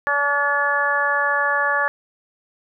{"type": "harmonic tone", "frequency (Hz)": 286.1, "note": "D4", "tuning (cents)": -45, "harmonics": [2, 3, 4, 5, 6], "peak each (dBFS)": [-26, -26, -23, -26, -20], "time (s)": [0.07, 1.88], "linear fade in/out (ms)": 0, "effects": []}